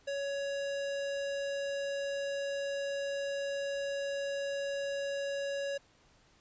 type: tone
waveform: square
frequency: 559 Hz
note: C#5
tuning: 14 cents sharp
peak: -34 dBFS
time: 0.07-5.78 s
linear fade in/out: 10 ms
effects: pink hiss -65 dBFS RMS until 6.4 s + resampled to 16000 Hz